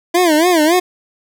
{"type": "tone with vibrato", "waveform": "25% pulse", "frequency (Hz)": 331.2, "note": "E4", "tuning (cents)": 8, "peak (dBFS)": -6, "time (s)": [0.14, 0.8], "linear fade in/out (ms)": 10, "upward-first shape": "sine", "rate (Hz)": 3.6, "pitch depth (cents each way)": 170, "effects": []}